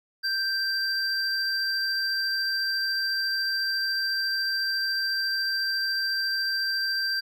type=tone pair together; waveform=triangle; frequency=1568 / 4718 Hz; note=G6 / D8; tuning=0 / +7 cents; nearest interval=octave + perfect fifth; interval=1907 cents; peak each=-26 dBFS; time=0.23-7.21 s; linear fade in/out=20 ms; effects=none